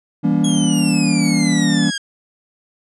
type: chord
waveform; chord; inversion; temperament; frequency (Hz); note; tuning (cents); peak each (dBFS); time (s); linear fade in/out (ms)
triangle; E diminished seventh; none; just; 164.81 / 197.78 / 237.3 / 284.8; E3 / G3 / Bb3 / Db4; 0 / +16 / +31 / +47; -17; 0.23-1.91; 20
type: exponential sweep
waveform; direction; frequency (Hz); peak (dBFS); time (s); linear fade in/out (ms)
15% pulse; down; 3337 to 1602; -15; 0.44-1.98; 5
effects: resampled to 24000 Hz